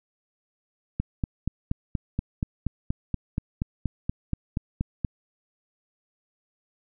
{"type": "click train", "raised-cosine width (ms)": 5, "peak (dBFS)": -13, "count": 18, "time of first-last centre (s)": [1, 5.048], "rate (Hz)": 4.2, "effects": []}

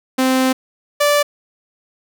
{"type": "tone pair in turn", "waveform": "sawtooth", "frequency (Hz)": [260, 583.7], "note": ["C4", "D5"], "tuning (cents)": [-11, -11], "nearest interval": "octave + major second", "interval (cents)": 1400, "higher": "second", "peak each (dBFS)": [-9, -8], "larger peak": "second", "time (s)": [[0.18, 0.53], [1, 1.23]], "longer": "first", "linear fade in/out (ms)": 10, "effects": []}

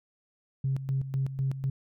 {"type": "tone with tremolo", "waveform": "sine", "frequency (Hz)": 134.6, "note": "C3", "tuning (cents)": 49, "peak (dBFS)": -24, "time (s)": [0.64, 1.7], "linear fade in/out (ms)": 5, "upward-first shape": "square", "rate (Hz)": 4, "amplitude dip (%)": 70, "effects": ["tanh soft clip ceiling -20 dBFS"]}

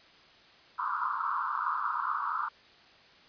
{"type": "band-pass noise", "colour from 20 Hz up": "white", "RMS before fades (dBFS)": -32, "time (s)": [0.78, 2.49], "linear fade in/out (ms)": 10, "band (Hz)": [950, 1400], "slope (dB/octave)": 96, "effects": ["white hiss -57 dBFS RMS until 3.28 s", "resampled to 11025 Hz"]}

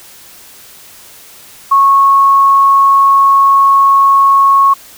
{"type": "tone", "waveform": "sine", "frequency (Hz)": 1100, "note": "C#6", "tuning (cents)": -14, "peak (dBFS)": -4, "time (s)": [1.71, 4.74], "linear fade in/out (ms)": 10, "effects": ["white hiss -37 dBFS RMS until 4.97 s"]}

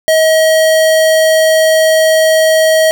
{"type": "tone", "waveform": "square", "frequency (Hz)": 636, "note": "D#5", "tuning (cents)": 38, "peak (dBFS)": -7, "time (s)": [0.08, 2.91], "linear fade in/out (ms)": 0, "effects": []}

